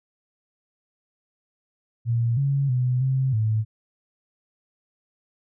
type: tone with pitch steps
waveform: sine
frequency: 117.1 / 139 / 125.6 / 132.2 / 109.4 Hz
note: A#2 / C#3 / B2 / C3 / A2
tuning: +8 / +5 / +30 / +18 / -9 cents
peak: -19 dBFS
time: 2.05-3.65 s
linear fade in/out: 50 ms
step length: 320 ms
effects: none